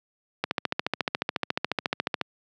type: click train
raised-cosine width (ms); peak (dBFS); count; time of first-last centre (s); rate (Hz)
0.3; -8; 26; 0.44-2.213; 14.1
effects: high-pass 150 Hz 12 dB/octave